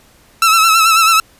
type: tone with vibrato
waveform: sawtooth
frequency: 1318.5 Hz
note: E6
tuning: in tune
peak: -4 dBFS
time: 0.42-1.2 s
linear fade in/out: 2 ms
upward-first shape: sine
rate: 9.2 Hz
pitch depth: 51 cents each way
effects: pink hiss -48 dBFS RMS until 1.39 s + resampled to 32000 Hz